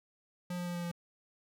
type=tone with pitch steps; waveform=square; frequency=177.8 / 176.47 / 175.15 / 173.84 / 172.54 Hz; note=F3 / F3 / F3 / F3 / F3; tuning=+31 / +18 / +5 / -8 / -21 cents; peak=-36 dBFS; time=0.5-0.915 s; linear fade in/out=5 ms; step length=83 ms; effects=none